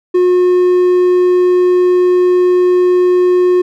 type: tone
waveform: triangle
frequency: 360.9 Hz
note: F#4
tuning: 43 cents flat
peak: -5 dBFS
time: 0.14-3.62 s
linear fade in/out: 10 ms
effects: none